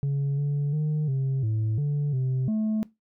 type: tone with pitch steps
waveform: sine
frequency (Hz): 140.1 / 143.8 / 152.3 / 134.2 / 109.4 / 145.4 / 129.9 / 216.8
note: C#3 / D3 / D#3 / C3 / A2 / D3 / C3 / A3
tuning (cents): +19 / -36 / -37 / +44 / -9 / -17 / -12 / -25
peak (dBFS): -20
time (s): 0.03-2.83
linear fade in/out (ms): 0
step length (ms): 350
effects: noise-tail reverb RT60 0.2 s tail -22 dB re dry + tanh soft clip ceiling -22 dBFS